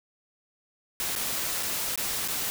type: noise with dropouts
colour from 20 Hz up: white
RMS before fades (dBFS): -30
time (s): 1-2.5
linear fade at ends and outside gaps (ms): 0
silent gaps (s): 1.153-1.161 / 1.627-1.631 / 1.958-1.976 / 2.277-2.284
effects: none